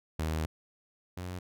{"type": "tone pair in turn", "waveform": "sawtooth", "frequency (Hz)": [79, 90.29], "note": ["D#2", "F#2"], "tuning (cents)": [27, -42], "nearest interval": "major second", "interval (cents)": 231, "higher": "second", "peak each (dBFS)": [-26, -33], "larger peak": "first", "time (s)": [[0.19, 0.46], [1.17, 1.39]], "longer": "first", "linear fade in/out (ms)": 5, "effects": []}